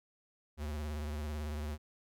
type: tone with vibrato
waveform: square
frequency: 75 Hz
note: D2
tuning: 37 cents sharp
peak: -37 dBFS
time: 0.57-1.78 s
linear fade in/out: 50 ms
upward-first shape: sine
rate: 18 Hz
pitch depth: 66 cents each way
effects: none